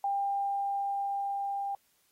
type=tone with level ramp; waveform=sine; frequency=797 Hz; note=G5; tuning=28 cents sharp; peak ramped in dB=-27 to -31 dBFS; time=0.04-1.75 s; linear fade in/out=2 ms; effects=white hiss -70 dBFS RMS until 2.11 s + AAC 48 kbps